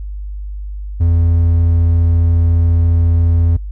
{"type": "tone", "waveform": "triangle", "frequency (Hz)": 84.4, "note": "E2", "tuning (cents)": 41, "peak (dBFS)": -7, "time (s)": [1, 3.57], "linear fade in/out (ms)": 10, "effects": ["noise-tail reverb RT60 0.1 s tail -25 dB re dry", "added 50 Hz sine -22 dBFS peak until 3.71 s"]}